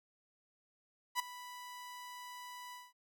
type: tone with ADSR envelope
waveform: sawtooth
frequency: 987.8 Hz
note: B5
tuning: in tune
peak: -26 dBFS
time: 1.15-2.93 s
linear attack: 45 ms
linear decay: 9 ms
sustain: -17 dB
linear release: 200 ms
effects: none